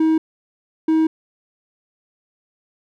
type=tone pair in turn; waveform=triangle; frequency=318.3 / 318.3 Hz; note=D#4 / D#4; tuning=+39 / +39 cents; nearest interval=unison; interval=0 cents; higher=neither; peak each=-11 dBFS; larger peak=neither; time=0-0.18 / 0.88-1.07 s; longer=second; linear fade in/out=5 ms; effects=none